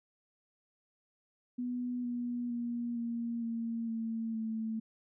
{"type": "tone with pitch steps", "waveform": "sine", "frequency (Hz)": [246.3, 242.1, 237.9, 233.8, 229.8, 225.9, 222], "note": ["B3", "B3", "A#3", "A#3", "A#3", "A3", "A3"], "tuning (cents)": [-5, -34, 35, 5, -25, 46, 16], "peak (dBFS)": -33, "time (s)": [1.58, 4.8], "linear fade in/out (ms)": 10, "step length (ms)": 460, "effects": []}